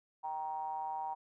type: ring-modulated tone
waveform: triangle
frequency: 79.8 Hz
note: D#2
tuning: 44 cents sharp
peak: -31 dBFS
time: 0.23-1.15 s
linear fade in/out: 20 ms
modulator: 860 Hz
effects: none